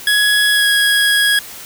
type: tone with pitch glide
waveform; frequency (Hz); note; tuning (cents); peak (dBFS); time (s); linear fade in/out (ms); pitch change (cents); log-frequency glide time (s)
25% pulse; 1675 to 1656.7; G#6 to G#6; +14 to -5; -7; 0.07-1.39; 2; -19; 0.52-0.67
effects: white hiss -33 dBFS RMS until 1.65 s